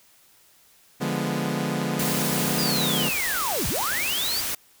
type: chord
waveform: sawtooth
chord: D diminished seventh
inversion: none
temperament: equal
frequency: 146.83 / 174.61 / 207.7 / 246.9 Hz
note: D3 / F3 / Ab3 / Cb4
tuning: 0 / 0 / 0 / 0 cents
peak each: -26 dBFS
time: 1-3.1 s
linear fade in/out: 20 ms
type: noise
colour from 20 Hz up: white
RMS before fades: -28 dBFS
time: 1.99-4.55 s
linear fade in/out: 5 ms
type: linear two-way sweep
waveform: sine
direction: down then up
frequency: 4978 to 32 to 4815 Hz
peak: -26 dBFS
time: 2.58-4.41 s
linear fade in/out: 10 ms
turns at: 3.68 s
effects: white hiss -57 dBFS RMS until 4.8 s